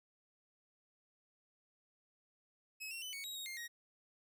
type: tone with pitch steps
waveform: sawtooth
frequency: 2568 / 2730 / 3010 / 2227 / 3821 / 3760 / 2115 / 1885 Hz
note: E7 / F7 / F#7 / C#7 / A#7 / A#7 / C7 / A#6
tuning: -46 / -40 / +29 / +7 / +42 / +14 / +18 / +19 cents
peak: -40 dBFS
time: 2.8-3.68 s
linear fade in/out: 20 ms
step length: 110 ms
effects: none